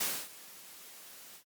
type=noise with ADSR envelope; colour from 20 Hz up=white; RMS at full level=-31 dBFS; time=0-1.44 s; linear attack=9 ms; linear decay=270 ms; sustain=-20 dB; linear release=89 ms; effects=high-pass 150 Hz 12 dB/octave + MP3 96 kbps